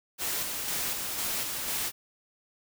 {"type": "noise with tremolo", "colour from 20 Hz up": "white", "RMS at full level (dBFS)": -31, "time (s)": [0.18, 1.92], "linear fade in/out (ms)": 50, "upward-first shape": "square", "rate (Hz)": 2, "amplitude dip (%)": 30, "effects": []}